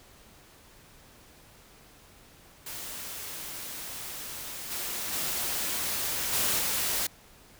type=noise with level steps; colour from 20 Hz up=white; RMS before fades=-39 / -34 / -31 / -27 / -29 dBFS; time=2.66-7.07 s; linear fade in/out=5 ms; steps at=4.7 / 5.12 / 6.32 / 6.58 s; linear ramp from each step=20 ms; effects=pink hiss -55 dBFS RMS until 7.59 s